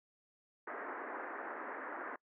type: band-pass noise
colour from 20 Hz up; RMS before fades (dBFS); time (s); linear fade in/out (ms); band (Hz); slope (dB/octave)
white; -44; 0.67-2.16; 5; 260 to 1800; 48
effects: noise-tail reverb RT60 0.1 s tail -24 dB re dry